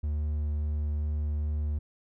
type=tone; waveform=triangle; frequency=74.8 Hz; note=D2; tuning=32 cents sharp; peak=-25 dBFS; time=0.03-1.79 s; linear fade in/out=10 ms; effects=none